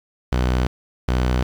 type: tone pair in turn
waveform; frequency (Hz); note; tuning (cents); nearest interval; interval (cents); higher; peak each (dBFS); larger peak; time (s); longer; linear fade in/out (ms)
sawtooth; 62.4 / 62.4; B1 / B1; +19 / +19; unison; 0; neither; -13; neither; 0.32-0.67 / 1.08-1.43; neither; 5
effects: low-pass 5000 Hz 12 dB/octave + 7-bit